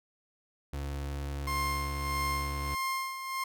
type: tone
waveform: 35% pulse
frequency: 70.4 Hz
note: C#2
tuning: 27 cents sharp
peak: -32 dBFS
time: 0.73-2.75 s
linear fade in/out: 5 ms
type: tone with tremolo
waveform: 30% pulse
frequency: 1060 Hz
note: C6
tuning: 22 cents sharp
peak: -27 dBFS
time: 1.47-3.44 s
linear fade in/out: 5 ms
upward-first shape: sine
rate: 1.6 Hz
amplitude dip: 60%
effects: none